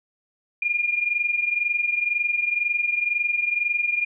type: tone pair together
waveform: sine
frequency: 2413 / 2435 Hz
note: D7 / D#7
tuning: +46 / -38 cents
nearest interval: unison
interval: 16 cents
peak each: -22 / -26 dBFS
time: 0.62-4.05 s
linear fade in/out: 5 ms
effects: none